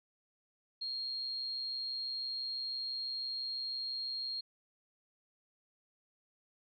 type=tone; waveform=sine; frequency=4242 Hz; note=C8; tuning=23 cents sharp; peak=-36 dBFS; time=0.81-4.41 s; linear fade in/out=10 ms; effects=none